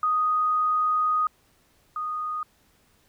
sine tone pair in turn, 1244.5 / 1237.5 Hz, D#6 / D#6, 0 / -10 cents, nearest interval unison, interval 10 cents, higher first, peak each -20 / -27 dBFS, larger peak first, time 0.03-1.27 / 1.96-2.43 s, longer first, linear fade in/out 2 ms, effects pink hiss -63 dBFS RMS until 3.08 s

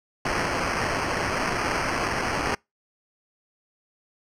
blue noise with sample-and-hold, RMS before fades -26 dBFS, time 0.25-2.55 s, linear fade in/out 5 ms, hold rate 3675 Hz, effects noise-tail reverb RT60 0.2 s tail -26 dB re dry + low-pass 7000 Hz 12 dB/octave

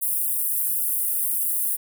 pink high-pass noise, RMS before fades -24 dBFS, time 0.01-1.77 s, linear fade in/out 20 ms, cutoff 9700 Hz, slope 48 dB/octave, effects none

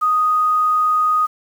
sine tone with quantisation, 1244.5 Hz, D#6, in tune, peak -13 dBFS, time 0.01-1.27 s, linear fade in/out 20 ms, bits 7, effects none

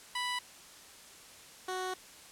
15% pulse tone pair in turn, 987.8 / 370.7 Hz, B5 / F#4, 0 / +3 cents, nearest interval octave + perfect fourth, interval 1697 cents, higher first, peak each -26 / -28 dBFS, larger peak first, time 0.15-0.39 / 1.68-1.94 s, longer second, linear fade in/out 5 ms, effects white hiss -53 dBFS RMS until 2.31 s + low-pass 10000 Hz 12 dB/octave

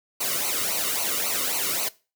white noise with flanger, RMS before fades -26 dBFS, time 0.2-1.89 s, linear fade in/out 10 ms, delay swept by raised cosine 0.57 to 1.23 ms, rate 3.7 Hz, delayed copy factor -0.85, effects noise-tail reverb RT60 0.3 s tail -20 dB re dry

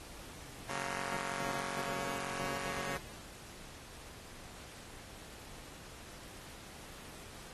5% pulse chord, F# major, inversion second, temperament just, 138.75 / 185 / 231.2 Hz, C#3 / F#3 / A#3, +2 / 0 / -14 cents, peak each -32 dBFS, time 0.69-2.97 s, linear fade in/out 2 ms, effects pink hiss -51 dBFS RMS until 7.53 s + AAC 32 kbps

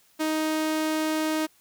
sawtooth tone, 312.5 Hz, D#4, 8 cents sharp, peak -20 dBFS, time 0.19-1.47 s, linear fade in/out 20 ms, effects white hiss -61 dBFS RMS until 1.6 s

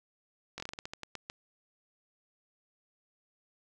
slowing click train, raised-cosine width 0.2 ms, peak -22 dBFS, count 12, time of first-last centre 0.58-1.299 s, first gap 20 ms, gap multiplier 1.22, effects none

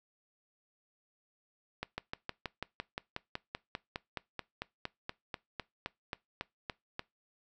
slowing click train, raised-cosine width 0.3 ms, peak -20 dBFS, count 25, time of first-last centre 1.83-6.994 s, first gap 150 ms, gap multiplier 1.03, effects noise-tail reverb RT60 0.2 s tail -22 dB re dry

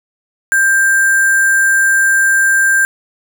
sine tone with sample-and-hold, 1585 Hz, G6, 19 cents sharp, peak -8 dBFS, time 0.52-2.85 s, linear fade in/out 0 ms, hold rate 8820 Hz, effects none

